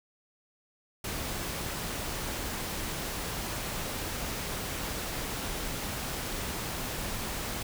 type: noise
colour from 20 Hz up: pink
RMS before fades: -35 dBFS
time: 1.04-7.63 s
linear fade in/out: 5 ms
effects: none